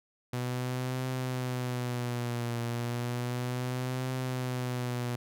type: tone with vibrato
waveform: sawtooth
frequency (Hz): 123.47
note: B2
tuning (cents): 0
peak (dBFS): -27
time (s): 0.33-5.16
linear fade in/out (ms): 5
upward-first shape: triangle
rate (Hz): 0.33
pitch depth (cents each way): 79
effects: none